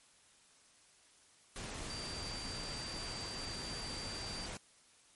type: tone in noise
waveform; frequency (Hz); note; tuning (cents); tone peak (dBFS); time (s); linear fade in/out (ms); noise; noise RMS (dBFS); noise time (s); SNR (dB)
sine; 4688; D8; -4; -44; 1.9-4.46; 0; pink; -44; 1.56-4.57; -3
effects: white hiss -65 dBFS RMS until 5.15 s + MP3 48 kbps